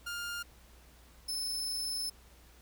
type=tone pair in turn; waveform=sawtooth; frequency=1407 / 5254 Hz; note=F6 / E8; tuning=+12 / -7 cents; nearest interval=octave + major seventh; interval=2281 cents; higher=second; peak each=-33 / -31 dBFS; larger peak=second; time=0.06-0.43 / 1.28-2.1 s; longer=second; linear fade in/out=10 ms; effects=added 60 Hz sine -58 dBFS peak until 2.61 s + pink hiss -61 dBFS RMS until 2.61 s

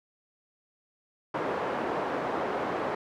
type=band-pass noise; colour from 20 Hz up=pink; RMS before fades=-31 dBFS; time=1.34-2.95 s; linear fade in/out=5 ms; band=360 to 1100 Hz; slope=12 dB/octave; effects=none

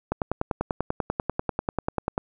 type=click train; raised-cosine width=1 ms; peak=-10 dBFS; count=22; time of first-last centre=0.12-2.179 s; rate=10.2 Hz; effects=none

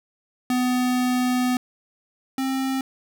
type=tone pair in turn; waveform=square; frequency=250.4 / 265.3 Hz; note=B3 / C4; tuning=+24 / +24 cents; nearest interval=minor second; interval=100 cents; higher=second; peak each=-20 / -23 dBFS; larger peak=first; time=0.5-1.57 / 2.38-2.81 s; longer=first; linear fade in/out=2 ms; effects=none

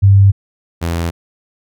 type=tone pair in turn; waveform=sine / sawtooth; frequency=98.7 / 84.33 Hz; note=G2 / E2; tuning=+12 / +40 cents; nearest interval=minor third; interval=272 cents; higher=first; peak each=-4 / -12 dBFS; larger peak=first; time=0.02-0.32 / 0.81-1.11 s; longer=neither; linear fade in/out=20 ms; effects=none

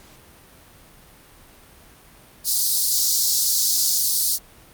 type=high-pass noise; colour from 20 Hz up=pink; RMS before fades=-20 dBFS; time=2.44-4.39 s; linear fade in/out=50 ms; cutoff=4300 Hz; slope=48 dB/octave; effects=pink hiss -49 dBFS RMS until 4.73 s + Opus 48 kbps

